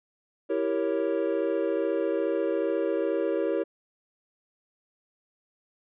triangle chord, E diminished seventh, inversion none, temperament equal, 329.6 / 392 / 466.2 / 554.4 Hz, E4 / G4 / Bb4 / Db5, 0 / 0 / 0 / 0 cents, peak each -28 dBFS, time 0.49-3.64 s, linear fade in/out 20 ms, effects resampled to 8000 Hz

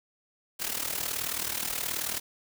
white noise with amplitude modulation, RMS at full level -29 dBFS, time 0.59-2.2 s, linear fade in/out 20 ms, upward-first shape sine, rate 38.7 Hz, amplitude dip 75%, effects none

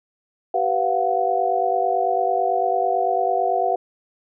sine tone cluster, 386.3 / 492.9 / 691 / 740 Hz, G4 / B4 / F5 / F#5, -25 / -3 / -19 / 0 cents, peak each -26 / -26 / -21 / -22 dBFS, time 0.54-3.76 s, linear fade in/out 5 ms, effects none

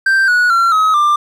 triangle tone with pitch steps, 1568 / 1463 / 1365 / 1273.6 / 1188.3 Hz, G6 / F#6 / F6 / D#6 / D6, 0 / -20 / -40 / +40 / +20 cents, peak -7 dBFS, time 0.06-1.16 s, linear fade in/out 5 ms, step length 220 ms, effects none

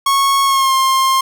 45% pulse tone with pitch glide, 1100 to 1060.7 Hz, C#6 to C6, -14 to +23 cents, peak -11 dBFS, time 0.06-1.21 s, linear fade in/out 5 ms, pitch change -63 cents, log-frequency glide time 0.44-0.74 s, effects none

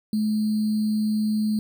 sine tone with sample-and-hold, 214.2 Hz, A3, 46 cents flat, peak -20 dBFS, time 0.13-1.59 s, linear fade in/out 2 ms, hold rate 4410 Hz, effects none

